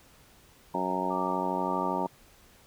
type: harmonic tone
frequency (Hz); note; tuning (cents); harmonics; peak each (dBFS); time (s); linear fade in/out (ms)
92.5; F#2; 0; 2 / 3 / 4 / 5 / 6 / 7 / 8 / 9 / 10; -36 / -36 / -36 / -41 / -38 / -37 / -41 / -37 / -31; 0.74-2.07; 5
type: tone with tremolo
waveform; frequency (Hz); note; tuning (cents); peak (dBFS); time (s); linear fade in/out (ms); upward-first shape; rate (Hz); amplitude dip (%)
sine; 1174; D6; -1; -34; 1.1-2.07; 10; sine; 1.8; 75
effects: pink hiss -58 dBFS RMS until 2.66 s